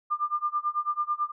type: tone with tremolo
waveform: sine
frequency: 1199 Hz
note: D6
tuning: 36 cents sharp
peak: -22 dBFS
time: 0.1-1.32 s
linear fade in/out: 20 ms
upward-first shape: sine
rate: 9.1 Hz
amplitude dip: 95%
effects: none